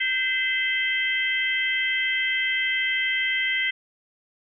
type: harmonic tone with a mistuned harmonic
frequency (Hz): 523.3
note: C5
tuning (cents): 0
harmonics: 3 / 4 / 5 / 6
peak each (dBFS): -31 / -23 / -33 / -29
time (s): 0-3.71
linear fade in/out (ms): 10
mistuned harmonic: 4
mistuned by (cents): -42
effects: none